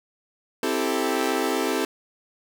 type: chord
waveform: sawtooth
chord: A minor seventh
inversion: first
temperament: equal with one note detuned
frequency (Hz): 261.6 / 326.8 / 392 / 440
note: C4 / E4 / G4 / A4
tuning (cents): 0 / -15 / 0 / 0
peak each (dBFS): -24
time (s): 0.63-1.85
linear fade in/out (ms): 2
effects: none